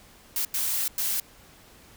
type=noise bursts at uneven times; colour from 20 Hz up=blue; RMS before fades=-27 dBFS; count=3; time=0.36-0.45 / 0.54-0.88 / 0.98-1.2 s; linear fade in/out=2 ms; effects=pink hiss -53 dBFS RMS until 1.96 s